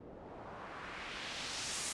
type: noise with low-pass filter sweep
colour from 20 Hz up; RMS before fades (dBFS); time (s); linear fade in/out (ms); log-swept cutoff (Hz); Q
white; -44; 0-1.93; 10; 400 to 10000; 1.2
effects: resampled to 24000 Hz